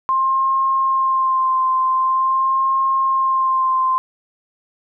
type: tone with vibrato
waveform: sine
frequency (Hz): 1055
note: C6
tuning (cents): +14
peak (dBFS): -14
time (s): 0.09-3.98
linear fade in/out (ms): 0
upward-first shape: sine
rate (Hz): 0.45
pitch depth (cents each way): 22
effects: none